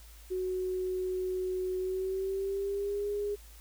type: tone with pitch glide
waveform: sine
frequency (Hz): 370 to 410.5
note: F#4 to G#4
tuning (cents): 0 to -20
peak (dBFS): -30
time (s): 0.3-3.36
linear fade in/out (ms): 20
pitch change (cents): +180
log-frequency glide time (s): 1.77-3.09
effects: added 54 Hz sine -50 dBFS peak until 3.6 s + white hiss -57 dBFS RMS until 3.6 s